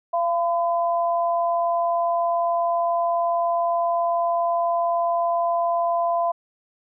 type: tone pair together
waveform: sine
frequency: 684.7 / 1012 Hz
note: F5 / B5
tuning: -34 / +42 cents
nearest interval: perfect fifth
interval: 676 cents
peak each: -20 / -25 dBFS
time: 0.13-6.32 s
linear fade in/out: 10 ms
effects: none